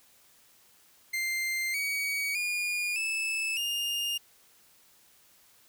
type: tone with pitch steps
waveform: 40% pulse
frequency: 2093 / 2256 / 2432 / 2622 / 2826 Hz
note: C7 / C#7 / D#7 / E7 / F7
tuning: 0 / +30 / -40 / -10 / +20 cents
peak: -28 dBFS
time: 1.13-4.18 s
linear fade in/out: 10 ms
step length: 610 ms
effects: white hiss -61 dBFS RMS until 5.68 s